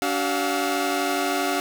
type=tone cluster; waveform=sawtooth; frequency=287.1 / 379.3 / 706 / 1303 Hz; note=D4 / F#4 / F5 / E6; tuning=-39 / +43 / +19 / -20 cents; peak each=-23 / -24 / -22 / -29 dBFS; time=0.02-1.6 s; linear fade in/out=0 ms; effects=none